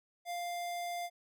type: tone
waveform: square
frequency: 698.5 Hz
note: F5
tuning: in tune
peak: -37 dBFS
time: 0.25-1.1 s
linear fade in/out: 50 ms
effects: none